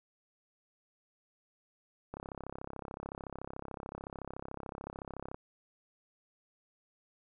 click train, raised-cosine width 1 ms, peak -27 dBFS, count 109, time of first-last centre 2.14-5.345 s, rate 33.7 Hz, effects none

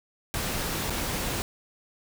pink noise with dropouts, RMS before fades -30 dBFS, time 0.34-1.42 s, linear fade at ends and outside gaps 0 ms, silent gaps 0.898-0.904 s, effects none

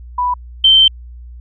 sine tone pair in turn, 987.8 / 3112 Hz, B5 / G7, 0 / -13 cents, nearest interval octave + minor sixth, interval 1987 cents, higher second, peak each -13 / -5 dBFS, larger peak second, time 0.18-0.34 / 0.64-0.88 s, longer second, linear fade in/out 5 ms, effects added 60 Hz sine -31 dBFS peak until 1.4 s

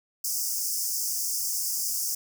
pink high-pass noise, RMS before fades -29 dBFS, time 0.24-2.15 s, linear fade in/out 5 ms, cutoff 5000 Hz, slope 96 dB/octave, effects none

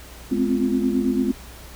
sine tone cluster, 210.6 / 255.8 / 264.8 / 347.1 Hz, G#3 / C4 / C4 / F4, +24 / -39 / +21 / -11 cents, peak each -24 / -22 / -24 / -26 dBFS, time 0.31-1.32 s, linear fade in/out 10 ms, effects added 60 Hz sine -41 dBFS peak until 1.75 s + pink hiss -43 dBFS RMS until 1.75 s

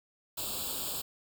white noise with comb filter, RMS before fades -36 dBFS, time 0.37-1.02 s, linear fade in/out 10 ms, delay 0.25 ms, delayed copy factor +1, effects none

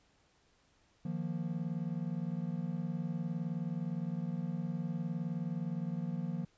triangle chord, Eb suspended second, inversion none, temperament just, 155.56 / 175.01 / 233.3 Hz, Eb3 / F3 / Bb3, 0 / +4 / +2 cents, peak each -37 / -35 / -40 dBFS, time 1.05-6.45 s, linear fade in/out 5 ms, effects pink hiss -70 dBFS RMS until 6.57 s + resampled to 16000 Hz

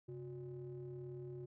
triangle ring-modulated tone, 114.5 Hz, A#2, 31 cents flat, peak -40 dBFS, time 0.08-1.46 s, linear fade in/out 10 ms, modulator 248 Hz, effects none

